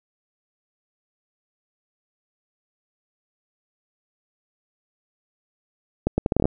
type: accelerating click train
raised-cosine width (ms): 2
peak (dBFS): -6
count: 9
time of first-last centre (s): 6.07-6.455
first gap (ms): 110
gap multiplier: 0.74
effects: none